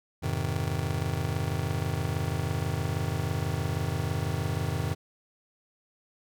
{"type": "chord", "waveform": "square", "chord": "F minor seventh", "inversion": "none", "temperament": "just", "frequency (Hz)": [87.31, 104.77, 130.96, 157.15], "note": ["F2", "Ab2", "C3", "Eb3"], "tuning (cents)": [0, 16, 2, 18], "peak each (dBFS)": -34, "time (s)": [0.22, 4.95], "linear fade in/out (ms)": 20, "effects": []}